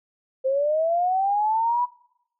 sine linear sweep, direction up, 518 to 987.8 Hz, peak -19 dBFS, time 0.44-1.86 s, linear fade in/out 20 ms, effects noise-tail reverb RT60 0.8 s tail -24 dB re dry

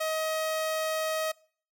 sawtooth tone, 632 Hz, D#5, 27 cents sharp, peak -24 dBFS, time 0-1.32 s, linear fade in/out 10 ms, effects noise-tail reverb RT60 0.5 s tail -24 dB re dry

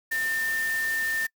sine tone in noise, 1800 Hz, A6, 39 cents sharp, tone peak -25 dBFS, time 0.11-1.27 s, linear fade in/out 10 ms, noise white, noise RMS -37 dBFS, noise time 0.11-1.27 s, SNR +9 dB, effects noise-tail reverb RT60 0.1 s tail -25 dB re dry

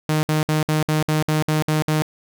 sawtooth tone bursts, 154.4 Hz, D#3, 13 cents flat, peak -13 dBFS, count 10, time 0.09-2.021 s, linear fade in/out 0 ms, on 140 ms, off 59 ms, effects none

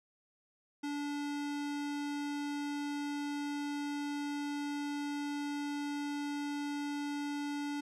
square tone, 289.2 Hz, D4, 27 cents flat, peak -36 dBFS, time 0.83-7.81 s, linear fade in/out 10 ms, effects low-pass 8000 Hz 12 dB/octave

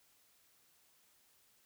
silence, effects white hiss -70 dBFS RMS until 1.65 s

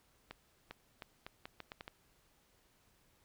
accelerating click train, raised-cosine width 0.3 ms, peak -29 dBFS, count 9, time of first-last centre 0.31-1.879 s, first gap 400 ms, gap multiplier 0.78, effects pink hiss -71 dBFS RMS until 3.24 s

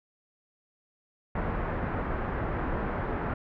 pink low-pass noise, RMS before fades -31 dBFS, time 1.35-3.34 s, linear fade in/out 5 ms, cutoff 1700 Hz, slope 24 dB/octave, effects none

